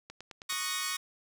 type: click train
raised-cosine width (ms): 0.2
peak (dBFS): -27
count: 5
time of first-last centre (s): 0.1-0.525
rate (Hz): 9.42
type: chord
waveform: 10% pulse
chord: D# minor seventh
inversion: third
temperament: equal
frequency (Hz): 1108.7 / 1244.5 / 1480 / 1864.7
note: C#6 / D#6 / F#6 / A#6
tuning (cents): 0 / 0 / 0 / 0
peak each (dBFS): -27 / -31 / -33 / -27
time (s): 0.49-0.97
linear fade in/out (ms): 10
effects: none